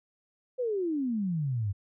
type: exponential sweep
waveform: sine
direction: down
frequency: 521 to 94.3 Hz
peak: -27 dBFS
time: 0.58-1.73 s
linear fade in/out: 20 ms
effects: none